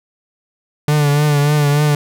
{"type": "tone with vibrato", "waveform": "45% pulse", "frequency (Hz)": 146.83, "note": "D3", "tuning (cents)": 0, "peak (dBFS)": -11, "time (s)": [0.88, 1.95], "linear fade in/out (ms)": 2, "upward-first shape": "triangle", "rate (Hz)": 3.4, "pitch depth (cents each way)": 50, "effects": []}